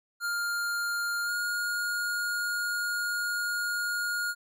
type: tone with pitch glide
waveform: square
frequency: 1404 to 1427.7 Hz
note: F6 to F6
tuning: +9 to +38 cents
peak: -29 dBFS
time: 0.2-4.35 s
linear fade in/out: 50 ms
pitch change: +29 cents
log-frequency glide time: 1.24-1.31 s
effects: none